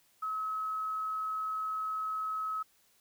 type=tone with quantisation; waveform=sine; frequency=1284 Hz; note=E6; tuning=46 cents flat; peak=-32 dBFS; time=0.22-2.63 s; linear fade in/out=10 ms; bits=10; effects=white hiss -68 dBFS RMS until 3 s